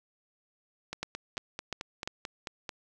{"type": "two click trains", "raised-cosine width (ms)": 0.2, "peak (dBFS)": [-16, -19], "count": [4, 9], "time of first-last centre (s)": [[1.03, 2.075], [0.93, 2.692]], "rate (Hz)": [2.87, 4.54], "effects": []}